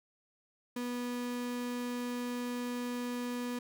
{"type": "tone", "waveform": "35% pulse", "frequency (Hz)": 244.5, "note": "B3", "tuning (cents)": -17, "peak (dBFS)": -33, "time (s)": [0.76, 3.59], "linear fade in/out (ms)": 5, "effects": []}